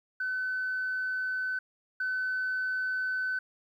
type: tone pair in turn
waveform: sine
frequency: 1514 / 1514 Hz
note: F#6 / F#6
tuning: +39 / +39 cents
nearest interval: unison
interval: 0 cents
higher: neither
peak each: -28 / -27 dBFS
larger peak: second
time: 0.2-1.59 / 2-3.39 s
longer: neither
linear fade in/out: 5 ms
effects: tanh soft clip ceiling -25 dBFS + 11-bit